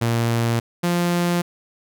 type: tone pair in turn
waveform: sawtooth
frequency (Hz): 116.54 / 174.27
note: A#2 / F3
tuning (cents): 0 / -3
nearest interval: perfect fifth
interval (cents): 697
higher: second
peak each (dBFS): -14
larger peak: neither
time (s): 0.01-0.6 / 0.83-1.42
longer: neither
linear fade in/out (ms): 10
effects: none